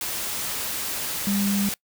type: tone in noise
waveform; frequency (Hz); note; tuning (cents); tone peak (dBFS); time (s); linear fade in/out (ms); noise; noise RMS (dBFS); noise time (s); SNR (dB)
sine; 200.5; G3; +39; -21; 1.27-1.69; 2; white; -29; 0.01-1.74; +5
effects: noise-tail reverb RT60 0.1 s tail -24 dB re dry